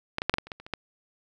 clicks, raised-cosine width 0.3 ms, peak -11 / -12 / -6 / -6 / -13 / -29 / -19 / -29 / -26 / -13 dBFS, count 10, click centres 0.184 / 0.219 / 0.296 / 0.34 / 0.384 / 0.47 / 0.518 / 0.6 / 0.665 / 0.737 s, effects none

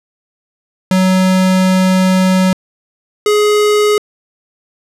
square tone pair in turn, 186.6 / 418.9 Hz, F#3 / G#4, +15 / +15 cents, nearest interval octave + major second, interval 1400 cents, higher second, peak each -9 dBFS, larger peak neither, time 0.91-2.53 / 3.26-3.98 s, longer first, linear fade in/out 2 ms, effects low-pass 11000 Hz 12 dB/octave

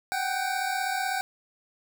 25% pulse tone pair together, 748 / 784 Hz, F#5 / G5, +19 / 0 cents, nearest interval minor second, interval 81 cents, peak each -26 dBFS, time 0.12-1.21 s, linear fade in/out 0 ms, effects none

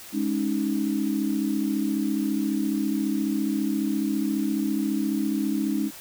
sine chord, Ab suspended fourth, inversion none, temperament just, 207.7 / 276.9 / 311.5 Hz, Ab3 / Db4 / Eb4, 0 / -2 / +2 cents, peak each -27 dBFS, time 0.12-5.91 s, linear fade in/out 50 ms, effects white hiss -43 dBFS RMS until 6 s

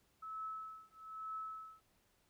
sine tone with tremolo, 1300 Hz, E6, 24 cents flat, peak -40 dBFS, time 0.22-1.81 s, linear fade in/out 10 ms, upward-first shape triangle, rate 1.1 Hz, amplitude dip 100%, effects pink hiss -75 dBFS RMS until 2.29 s

